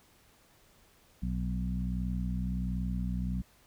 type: harmonic tone with a mistuned harmonic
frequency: 61.4 Hz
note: B1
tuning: 9 cents flat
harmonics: 1 / 2 / 3 / 4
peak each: -33 / -39 / -34 / -43 dBFS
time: 1.22-3.42 s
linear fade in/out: 10 ms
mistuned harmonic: 1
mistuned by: -31 cents
effects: pink hiss -63 dBFS RMS until 3.66 s

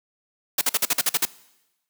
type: noise bursts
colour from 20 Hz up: white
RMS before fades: -20 dBFS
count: 9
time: 0.58-1.253 s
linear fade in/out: 5 ms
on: 33 ms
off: 47 ms
effects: noise-tail reverb RT60 1.0 s tail -21 dB re dry + high-pass 200 Hz 12 dB/octave

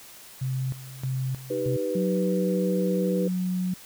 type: tone with tremolo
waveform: sine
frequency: 130.81 Hz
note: C3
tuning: in tune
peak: -25 dBFS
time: 0.41-1.77 s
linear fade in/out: 10 ms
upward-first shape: square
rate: 1.6 Hz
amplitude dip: 80%
type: chord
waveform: sine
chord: Eb augmented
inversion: none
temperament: equal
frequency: 311.1 / 392 / 493.9 Hz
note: Eb4 / G4 / B4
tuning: 0 / 0 / 0 cents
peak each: -32 / -31 / -27 dBFS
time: 1.5-3.28 s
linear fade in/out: 5 ms
type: tone with pitch glide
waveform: sine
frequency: 185 to 182.77 Hz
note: F#3 to F#3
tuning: 0 to -21 cents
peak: -24 dBFS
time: 1.95-3.74 s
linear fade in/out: 5 ms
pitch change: -21 cents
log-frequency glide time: 3.05-3.32 s
effects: white hiss -47 dBFS RMS until 3.85 s

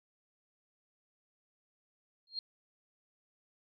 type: tone with exponential growth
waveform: sine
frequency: 4223 Hz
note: C8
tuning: 15 cents sharp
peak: -31 dBFS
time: 2.27-2.39 s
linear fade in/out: 2 ms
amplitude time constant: 25 ms
effects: none

